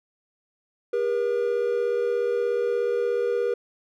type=tone pair together; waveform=triangle; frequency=402.1 / 478.9 Hz; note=G4 / A#4; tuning=+44 / +47 cents; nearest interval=minor third; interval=303 cents; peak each=-25 / -21 dBFS; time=0.93-3.54 s; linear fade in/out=5 ms; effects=none